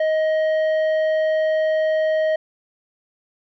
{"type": "tone with tanh clipping", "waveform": "triangle", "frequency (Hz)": 628, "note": "D#5", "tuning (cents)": 16, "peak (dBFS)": -18, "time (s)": [0, 2.36], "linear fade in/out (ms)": 5, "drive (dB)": 12, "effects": []}